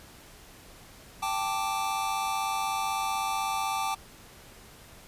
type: chord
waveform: square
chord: G suspended second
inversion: none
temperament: equal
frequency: 784 / 880 / 1174.7 Hz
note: G5 / A5 / D6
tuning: 0 / 0 / 0 cents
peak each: -33 dBFS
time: 1.22-3.95 s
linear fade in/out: 10 ms
effects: pink hiss -51 dBFS RMS until 5.07 s + resampled to 32000 Hz